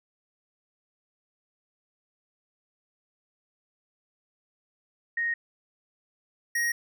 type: tone pair in turn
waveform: sine / square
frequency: 1864.7 / 1879.8 Hz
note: A#6 / A#6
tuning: 0 / +14 cents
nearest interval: unison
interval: 14 cents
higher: second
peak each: -25 / -25 dBFS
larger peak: neither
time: 5.17-5.34 / 6.55-6.72 s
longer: neither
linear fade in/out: 5 ms
effects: none